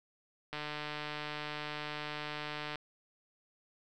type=click train; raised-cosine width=0.3 ms; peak=-23 dBFS; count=335; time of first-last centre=0.53-2.757 s; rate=150 Hz; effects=none